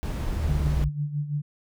brown noise, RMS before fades -29 dBFS, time 0.03-0.84 s, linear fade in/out 0 ms
sine exponential sweep, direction down, 81 to 58.27 Hz, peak -23 dBFS, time 0.36-0.89 s, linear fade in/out 10 ms
sine tone with tremolo, 146.83 Hz, D3, in tune, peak -23 dBFS, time 0.48-1.42 s, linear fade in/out 10 ms, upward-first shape sine, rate 6 Hz, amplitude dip 70%
effects none

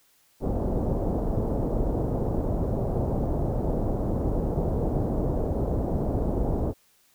pink low-pass noise, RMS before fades -26 dBFS, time 0.4-6.74 s, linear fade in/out 50 ms, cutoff 690 Hz, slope 24 dB/octave, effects white hiss -63 dBFS RMS until 7.14 s

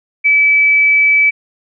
sine tone, 2300 Hz, D7, 37 cents flat, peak -7 dBFS, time 0.24-1.31 s, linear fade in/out 20 ms, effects none

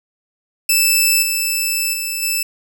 10% pulse tone with level steps, 2637 Hz, E7, in tune, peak -3 / -8 / -12 / -8 dBFS, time 0.69-2.43 s, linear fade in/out 5 ms, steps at 1.22 / 1.93 / 2.22 s, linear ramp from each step 10 ms, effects none

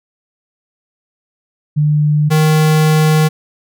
sine / square tone pair in turn, 149.7 / 155.41 Hz, D3 / D#3, +33 / -2 cents, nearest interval minor second, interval 65 cents, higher second, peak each -9 dBFS, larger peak neither, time 1.76-2.3 / 2.3-3.29 s, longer second, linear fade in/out 20 ms, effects none

